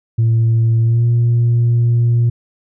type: tone with pitch glide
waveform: sine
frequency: 114.1 to 118.33 Hz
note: A#2 to A#2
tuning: -37 to +26 cents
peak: -8 dBFS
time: 0.18-2.3 s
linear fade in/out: 10 ms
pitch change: +63 cents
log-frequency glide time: 0.83-1.05 s
effects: tanh soft clip ceiling -8 dBFS